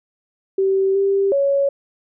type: tone with pitch steps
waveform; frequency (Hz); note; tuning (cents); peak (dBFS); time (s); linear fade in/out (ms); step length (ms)
sine; 386.2 / 393.8 / 557; G4 / G4 / C#5; -26 / +8 / +8; -14; 0.58-1.69; 5; 370
effects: none